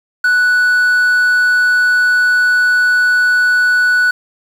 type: tone with quantisation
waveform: triangle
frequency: 1480 Hz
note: F#6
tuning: in tune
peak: -7 dBFS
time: 0.24-4.11 s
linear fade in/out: 5 ms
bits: 6
effects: none